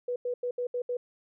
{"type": "tone bursts at uneven times", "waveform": "sine", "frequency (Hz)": 490.6, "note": "B4", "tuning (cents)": -12, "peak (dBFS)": -28, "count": 6, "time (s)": [[0.08, 0.16], [0.25, 0.34], [0.43, 0.51], [0.58, 0.67], [0.74, 0.82], [0.89, 0.97]], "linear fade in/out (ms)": 5, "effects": []}